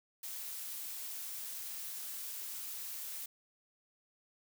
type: noise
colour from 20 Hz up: blue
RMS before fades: -43 dBFS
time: 0.23-3.26 s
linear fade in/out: 5 ms
effects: none